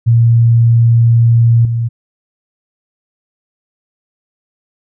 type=tone with level steps; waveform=sine; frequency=116.54 Hz; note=A#2; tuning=in tune; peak=-5 / -12 dBFS; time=0.06-1.89 s; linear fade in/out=20 ms; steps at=1.65 s; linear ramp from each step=2 ms; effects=none